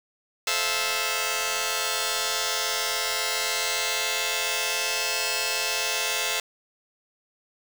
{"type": "chord", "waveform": "5% pulse", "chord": "F major seventh", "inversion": "first", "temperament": "just", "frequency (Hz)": [436.5, 523.8, 654.8, 698.5], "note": ["A4", "C5", "E5", "F5"], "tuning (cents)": [-14, 2, -12, 0], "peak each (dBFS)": -19, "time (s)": [0.47, 6.4], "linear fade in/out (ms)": 2, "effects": ["7-bit"]}